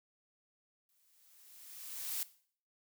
blue noise with exponential growth, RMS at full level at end -36 dBFS, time 0.89-2.23 s, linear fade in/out 1 ms, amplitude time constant 290 ms, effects noise-tail reverb RT60 0.5 s tail -17 dB re dry

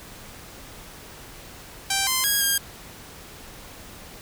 5% pulse tone with pitch steps, 783 / 1038 / 1644 / 1613 Hz, G5 / C6 / G#6 / G6, -2 / -14 / -18 / +49 cents, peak -9 dBFS, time 1.9-2.58 s, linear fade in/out 5 ms, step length 170 ms, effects pink hiss -43 dBFS RMS until 4.21 s

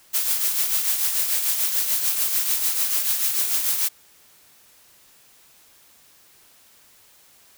blue noise with tremolo, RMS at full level -20 dBFS, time 0.13-3.89 s, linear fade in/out 20 ms, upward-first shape triangle, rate 6.8 Hz, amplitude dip 55%, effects white hiss -54 dBFS RMS until 7.57 s

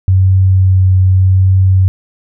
sine tone with vibrato, 94 Hz, F#2, 28 cents sharp, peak -5 dBFS, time 0.08-1.88 s, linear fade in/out 0 ms, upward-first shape triangle, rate 0.84 Hz, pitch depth 13 cents each way, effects none

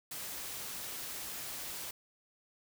white noise, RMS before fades -42 dBFS, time 0.11-1.91 s, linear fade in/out 5 ms, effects none

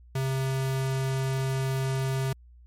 square tone, 133.2 Hz, C3, 31 cents sharp, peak -26 dBFS, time 0.15-2.33 s, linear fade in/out 5 ms, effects added 60 Hz sine -49 dBFS peak until 2.66 s + MP3 64 kbps

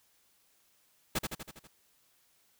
pink noise with echo, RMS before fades -30 dBFS, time 1.15-1.19 s, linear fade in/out 10 ms, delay 81 ms, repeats 6, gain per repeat -4 dB, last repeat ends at 1.676 s, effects white hiss -69 dBFS RMS until 2.59 s

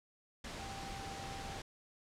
sine tone in noise, 786 Hz, G5, 4 cents sharp, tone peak -47 dBFS, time 0.59-1.58 s, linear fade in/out 5 ms, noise pink, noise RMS -45 dBFS, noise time 0.44-1.62 s, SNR -5 dB, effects low-pass 7000 Hz 12 dB/octave

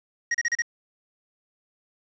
square tone bursts, 1885 Hz, A#6, 19 cents sharp, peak -22 dBFS, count 5, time 0.31-0.621 s, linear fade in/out 5 ms, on 35 ms, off 34 ms, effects resampled to 16000 Hz + 8-bit

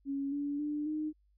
sine tone with pitch steps, 277.2 / 286.8 / 296.8 / 307 Hz, C#4 / D4 / D4 / D#4, 0 / -41 / +18 / -23 cents, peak -32 dBFS, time 0.05-1.13 s, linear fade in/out 50 ms, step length 270 ms, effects added 50 Hz sine -66 dBFS peak until 1.37 s

